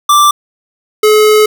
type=tone pair in turn; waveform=square; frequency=1174.7 / 427.2 Hz; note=D6 / G#4; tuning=0 / +49 cents; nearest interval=octave + tritone; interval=1751 cents; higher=first; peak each=-5 dBFS; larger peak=neither; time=0.09-0.31 / 1.03-1.46 s; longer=second; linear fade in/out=5 ms; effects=none